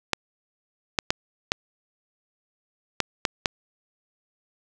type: clicks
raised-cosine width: 0.2 ms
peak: -3 dBFS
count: 7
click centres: 0.133 / 0.988 / 1.105 / 1.519 / 3.003 / 3.252 / 3.458 s
effects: none